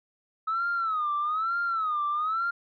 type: tone with vibrato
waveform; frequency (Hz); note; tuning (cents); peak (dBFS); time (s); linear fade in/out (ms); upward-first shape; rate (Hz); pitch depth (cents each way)
sine; 1281; E6; -50; -24; 0.47-2.51; 10; sine; 1.1; 150
effects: tanh soft clip ceiling -21 dBFS